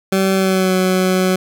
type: tone with pitch glide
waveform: 20% pulse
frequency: 191.8 to 185.7 Hz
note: G3 to F#3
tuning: -37 to +7 cents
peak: -8 dBFS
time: 0.12-1.36 s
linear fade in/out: 5 ms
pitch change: -56 cents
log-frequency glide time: 0.34-0.74 s
effects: none

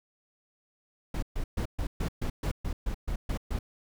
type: noise bursts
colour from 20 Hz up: brown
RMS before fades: -30 dBFS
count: 12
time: 1.14-3.59 s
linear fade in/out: 5 ms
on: 85 ms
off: 130 ms
effects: none

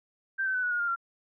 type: tone with pitch steps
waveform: sine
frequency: 1568 / 1534 / 1500.7 / 1468.1 / 1436.2 / 1405 / 1374.5 Hz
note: G6 / G6 / F#6 / F#6 / F6 / F6 / F6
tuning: 0 / -38 / +24 / -14 / +48 / +10 / -28 cents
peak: -26 dBFS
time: 0.38-0.961 s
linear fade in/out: 20 ms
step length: 83 ms
effects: none

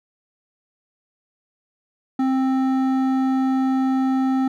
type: tone with hard clipping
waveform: triangle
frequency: 263.3 Hz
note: C4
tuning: 11 cents sharp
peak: -19 dBFS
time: 2.19-4.48 s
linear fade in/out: 5 ms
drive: 14 dB
effects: none

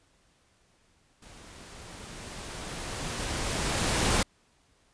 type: noise with level ramp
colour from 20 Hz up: pink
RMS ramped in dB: -51 to -24 dBFS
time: 1.22-4.23 s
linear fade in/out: 5 ms
effects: pink hiss -66 dBFS RMS until 4.93 s + resampled to 22050 Hz

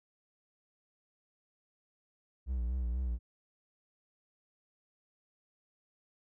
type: tone with vibrato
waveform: triangle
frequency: 61.5 Hz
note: B1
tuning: 7 cents flat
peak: -29 dBFS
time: 2.46-3.19 s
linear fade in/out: 50 ms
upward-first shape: sine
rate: 4.1 Hz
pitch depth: 87 cents each way
effects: none

